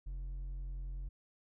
sine tone with hard clipping, 44.61 Hz, F1, 38 cents sharp, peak -40 dBFS, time 0.06-1.09 s, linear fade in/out 10 ms, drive 4 dB, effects none

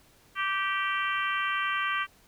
harmonic tone, 389.7 Hz, G4, 10 cents flat, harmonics 3 / 4 / 5 / 6 / 7 / 8, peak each -30 / -32 / -34 / -36 / -37 / -38 dBFS, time 0.35-2.07 s, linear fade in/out 50 ms, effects pink hiss -60 dBFS RMS until 2.27 s

